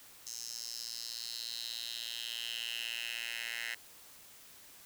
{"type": "tone with high-pass filter sweep", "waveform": "10% pulse", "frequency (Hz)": 116.54, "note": "A#2", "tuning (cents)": 0, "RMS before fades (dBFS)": -41, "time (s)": [0.26, 3.75], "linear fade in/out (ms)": 10, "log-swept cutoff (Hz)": [6000, 2100], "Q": 4.3, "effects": ["white hiss -56 dBFS RMS until 4.85 s"]}